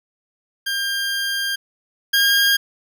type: tone pair in turn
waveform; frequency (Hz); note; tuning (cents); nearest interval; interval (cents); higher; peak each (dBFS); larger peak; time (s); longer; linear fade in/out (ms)
20% pulse; 1600 / 1617.7; G6 / G#6; +35 / -46; unison; 19; second; -16 / -9; second; 0.66-1.56 / 2.13-2.57; first; 10
effects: none